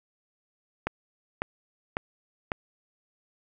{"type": "click train", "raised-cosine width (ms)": 0.5, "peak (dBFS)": -12, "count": 4, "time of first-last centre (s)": [0.87, 2.518], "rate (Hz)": 1.82, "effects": []}